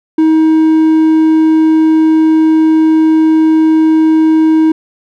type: tone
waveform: triangle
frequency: 316.9 Hz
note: D#4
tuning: 32 cents sharp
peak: -3 dBFS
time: 0.18-4.72 s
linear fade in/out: 5 ms
effects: none